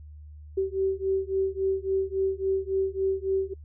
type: beating tone pair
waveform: sine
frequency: 383.2 / 386.8 Hz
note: G4 / G4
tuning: -39 / -23 cents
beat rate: 3.6 Hz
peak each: -27 dBFS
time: 0.57-3.54 s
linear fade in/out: 10 ms
effects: noise-tail reverb RT60 0.1 s tail -25 dB re dry + added 75 Hz sine -42 dBFS peak until 3.64 s